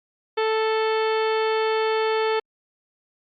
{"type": "harmonic tone", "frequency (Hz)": 440, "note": "A4", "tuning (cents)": 0, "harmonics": [1, 2, 3, 4, 5, 6, 7, 8, 10], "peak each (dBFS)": [-21, -27, -31, -33, -35, -37, -38, -39, -41], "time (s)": [0.37, 2.4], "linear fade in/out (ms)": 10, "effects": ["Opus 48 kbps"]}